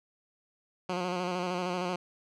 10% pulse tone with vibrato, 180 Hz, F#3, 47 cents flat, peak -22 dBFS, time 0.89-1.96 s, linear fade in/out 5 ms, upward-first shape square, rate 13 Hz, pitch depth 34 cents each way, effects low-pass 5000 Hz 12 dB/octave

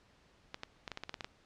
clicks, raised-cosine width 0.2 ms, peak -22 dBFS, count 10, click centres 0.544 / 0.634 / 0.878 / 0.917 / 0.974 / 1.036 / 1.094 / 1.142 / 1.208 / 1.245 s, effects pink hiss -66 dBFS RMS until 1.45 s + low-pass 5000 Hz 12 dB/octave

